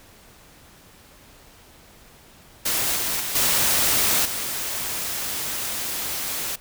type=noise with level steps; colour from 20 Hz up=white; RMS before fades=-23 / -25 / -28 / -20 / -28 dBFS; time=2.65-6.56 s; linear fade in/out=10 ms; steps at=2.95 / 3.2 / 3.35 / 4.25 s; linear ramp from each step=5 ms; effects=pink hiss -50 dBFS RMS until 6.6 s